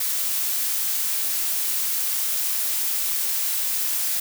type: noise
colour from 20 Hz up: blue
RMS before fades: -24 dBFS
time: 0-4.2 s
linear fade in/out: 5 ms
effects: none